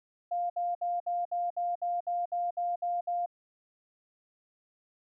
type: tone bursts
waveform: sine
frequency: 701 Hz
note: F5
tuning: 6 cents sharp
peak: -28 dBFS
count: 12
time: 0.31-3.261 s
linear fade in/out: 10 ms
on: 190 ms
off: 61 ms
effects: none